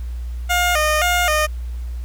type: tone with vibrato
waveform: 15% pulse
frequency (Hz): 659.3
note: E5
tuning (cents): 0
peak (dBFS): -9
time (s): 0.49-1.47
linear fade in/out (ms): 20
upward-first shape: square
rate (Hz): 1.9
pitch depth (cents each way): 130
effects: added 60 Hz sine -24 dBFS peak until 2.04 s + pink hiss -50 dBFS RMS until 2.04 s